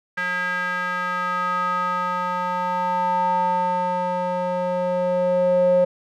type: tone with band-pass filter sweep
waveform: square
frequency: 180 Hz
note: F#3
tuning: 47 cents flat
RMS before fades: -22 dBFS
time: 0.17-5.85 s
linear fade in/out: 10 ms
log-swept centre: 1700 to 540 Hz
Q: 5.2
effects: none